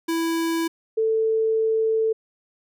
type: tone pair in turn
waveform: square / sine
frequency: 330 / 443.4 Hz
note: E4 / A4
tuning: +2 / +13 cents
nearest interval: perfect fourth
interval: 511 cents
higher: second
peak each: -22 / -18 dBFS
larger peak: second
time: 0.08-0.68 / 0.97-2.13 s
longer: second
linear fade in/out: 10 ms
effects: none